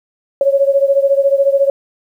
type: beating tone pair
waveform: sine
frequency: 549 / 563 Hz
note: C#5 / C#5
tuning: -17 / +27 cents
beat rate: 14 Hz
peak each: -11 / -14 dBFS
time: 0.41-1.7 s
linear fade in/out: 2 ms
effects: 8-bit